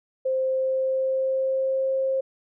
sine tone with pitch glide, 523.3 to 531.8 Hz, C5 to C5, 0 to +28 cents, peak -21 dBFS, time 0.25-2.21 s, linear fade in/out 10 ms, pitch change +28 cents, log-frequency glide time 0.41-1.89 s, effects none

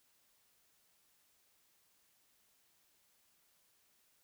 silence, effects white hiss -73 dBFS RMS until 4.23 s

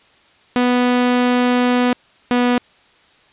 sawtooth tone pair in turn, 246.9 / 245.2 Hz, B3 / B3, 0 / -12 cents, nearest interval unison, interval 12 cents, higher first, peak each -9 dBFS, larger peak neither, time 0.56-1.93 / 2.31-2.58 s, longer first, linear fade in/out 0 ms, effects white hiss -52 dBFS RMS until 3.32 s + resampled to 8000 Hz

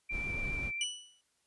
sine tone with vibrato, 2349 Hz, D7, in tune, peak -35 dBFS, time 0.09-0.84 s, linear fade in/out 10 ms, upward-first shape triangle, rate 7.5 Hz, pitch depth 15 cents each way
brown noise, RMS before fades -39 dBFS, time 0.1-0.72 s, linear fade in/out 50 ms
sawtooth tone with exponential decay, 2960 Hz, F#7, in tune, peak -26 dBFS, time 0.81-1.21 s, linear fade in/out 2 ms, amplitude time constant 86 ms
effects white hiss -75 dBFS RMS until 1.46 s + resampled to 24000 Hz

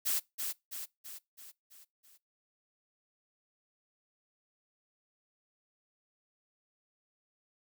blue noise with echo, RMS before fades -31 dBFS, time 0.05-0.2 s, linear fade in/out 20 ms, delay 330 ms, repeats 6, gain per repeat -5 dB, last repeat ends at 2.18 s, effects noise-tail reverb RT60 0.2 s tail -22 dB re dry

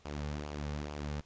sawtooth tone with flanger, 73.8 Hz, D2, 9 cents sharp, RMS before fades -39 dBFS, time 0.05-1.21 s, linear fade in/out 5 ms, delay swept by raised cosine 0.5 to 3.1 ms, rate 2.3 Hz, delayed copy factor -0.55, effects pink hiss -64 dBFS RMS until 1.25 s + resampled to 16000 Hz

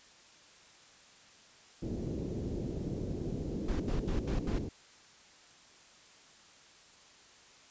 white low-pass noise, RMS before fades -37 dBFS, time 1.82-4.69 s, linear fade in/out 5 ms, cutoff 380 Hz, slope 24 dB/octave
brown noise bursts, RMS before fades -33 dBFS, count 5, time 3.68-4.588 s, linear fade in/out 5 ms, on 120 ms, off 77 ms
effects white hiss -58 dBFS RMS until 7.7 s + resampled to 16000 Hz

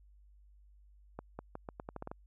accelerating click train, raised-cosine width 1 ms, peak -27 dBFS, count 10, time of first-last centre 1.19-2.115 s, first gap 200 ms, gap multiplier 0.82, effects added 50 Hz sine -58 dBFS peak until 2.26 s

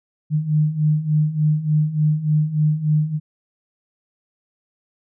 sine beating tone pair, 150.5 / 153.9 Hz, D3 / D#3, +43 / -19 cents, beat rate 3.4 Hz, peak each -21 / -17 dBFS, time 0.3-3.2 s, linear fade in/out 50 ms, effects none

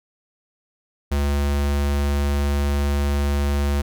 square tone, 71.3 Hz, C#2, 49 cents sharp, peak -19 dBFS, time 1.11-3.82 s, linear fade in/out 10 ms, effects none

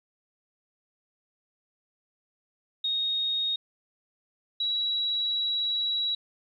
sine tone pair in turn, 3729 / 3894 Hz, A#7 / B7, 0 / -25 cents, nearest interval minor second, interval 75 cents, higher second, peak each -25 dBFS, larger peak neither, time 2.84-3.56 / 4.6-6.15 s, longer second, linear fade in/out 5 ms, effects 11-bit

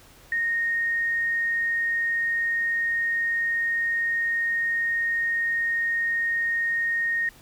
sine tone, 1855 Hz, A#6, 9 cents flat, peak -22 dBFS, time 0.32-7.29 s, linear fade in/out 2 ms, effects pink hiss -52 dBFS RMS until 7.41 s

